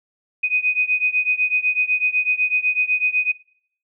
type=beating tone pair; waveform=sine; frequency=2494 / 2502 Hz; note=D#7 / D#7; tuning=+3 / +9 cents; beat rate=8 Hz; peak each=-20 / -21 dBFS; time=0.43-3.32 s; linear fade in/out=10 ms; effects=noise-tail reverb RT60 0.6 s tail -21 dB re dry